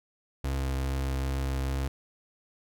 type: tone with vibrato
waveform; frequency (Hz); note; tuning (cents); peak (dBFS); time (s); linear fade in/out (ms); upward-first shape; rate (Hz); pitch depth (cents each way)
35% pulse; 66.9; C2; +39; -26; 0.44-1.88; 5; triangle; 2.4; 13
effects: none